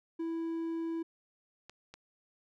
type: tone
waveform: triangle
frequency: 329.6 Hz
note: E4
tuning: in tune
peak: -31 dBFS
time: 0.19-1.03 s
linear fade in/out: 10 ms
type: clicks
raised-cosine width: 0.2 ms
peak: -31 dBFS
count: 2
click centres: 1.696 / 1.94 s
effects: none